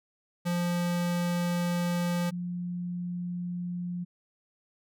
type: tone pair in turn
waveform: square / sine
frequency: 174.61 / 176.64 Hz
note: F3 / F3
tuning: 0 / +20 cents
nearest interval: unison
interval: 20 cents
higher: second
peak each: -27 / -31 dBFS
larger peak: first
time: 0.45-2.31 / 2.31-4.05 s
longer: first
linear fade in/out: 20 ms
effects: none